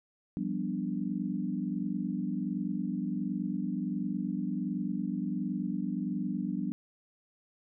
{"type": "chord", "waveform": "sine", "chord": "G dominant seventh", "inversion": "third", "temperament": "equal with one note detuned", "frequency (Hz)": [174.61, 196, 245.5, 293.7], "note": ["F3", "G3", "B3", "D4"], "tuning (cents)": [0, 0, -10, 0], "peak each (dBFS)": [-37, -34, -36, -37], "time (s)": [0.37, 6.72], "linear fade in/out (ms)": 0, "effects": []}